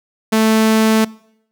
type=tone; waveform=sawtooth; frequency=220 Hz; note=A3; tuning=in tune; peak=-7 dBFS; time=0.32-1.05 s; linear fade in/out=10 ms; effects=noise-tail reverb RT60 0.7 s tail -23 dB re dry